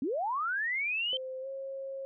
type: linear sweep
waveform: sine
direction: up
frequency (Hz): 235.6 to 3132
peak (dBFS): -29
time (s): 0.02-1.17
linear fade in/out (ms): 2
type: tone with pitch glide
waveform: sine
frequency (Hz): 520 to 540.5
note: C5 to C#5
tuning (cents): -11 to -44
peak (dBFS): -36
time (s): 1.13-2.05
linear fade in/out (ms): 0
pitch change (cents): +67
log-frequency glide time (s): 1.41-1.47
effects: none